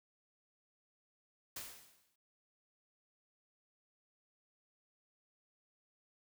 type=noise with exponential decay; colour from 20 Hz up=white; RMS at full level=-43 dBFS; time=1.56-2.16 s; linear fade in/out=5 ms; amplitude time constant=130 ms; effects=noise-tail reverb RT60 0.3 s tail -24 dB re dry